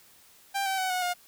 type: tone with pitch steps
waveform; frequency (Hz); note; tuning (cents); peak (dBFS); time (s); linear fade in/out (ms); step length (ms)
sawtooth; 790 / 770.2 / 750.8 / 732 / 713.6; G5 / G5 / F#5 / F#5 / F5; +13 / -31 / +25 / -19 / +37; -23; 0.54-1.14; 20; 120
effects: white hiss -57 dBFS RMS until 1.27 s